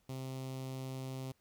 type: tone with notch filter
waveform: sawtooth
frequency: 131.5 Hz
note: C3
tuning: 9 cents sharp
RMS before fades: -42 dBFS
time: 0.09-1.32 s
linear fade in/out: 5 ms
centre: 1600 Hz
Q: 1.1
effects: pink hiss -75 dBFS RMS until 1.4 s